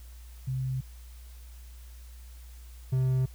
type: tone pair in turn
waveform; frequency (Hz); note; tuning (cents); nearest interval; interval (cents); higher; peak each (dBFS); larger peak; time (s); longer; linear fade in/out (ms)
sine / triangle; 130.4 / 129.83; C3 / C3; -5 / -13; unison; 8; first; -28 / -21; second; 0.47-0.81 / 2.92-3.26; neither; 10
effects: added 60 Hz sine -44 dBFS peak until 3.34 s + white hiss -58 dBFS RMS until 3.34 s